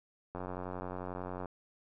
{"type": "click train", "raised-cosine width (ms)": 1, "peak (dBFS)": -26, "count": 102, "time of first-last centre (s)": [0.35, 1.457], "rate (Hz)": 91.2, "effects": []}